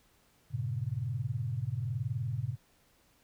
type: chord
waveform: sine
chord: G diminished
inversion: none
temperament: equal with one note detuned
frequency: 98 / 116.54 / 137.63 Hz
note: G2 / Bb2 / Db3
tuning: 0 / 0 / -12 cents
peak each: -39 / -34 / -36 dBFS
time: 0.5-2.57 s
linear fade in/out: 50 ms
effects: pink hiss -67 dBFS RMS until 3.23 s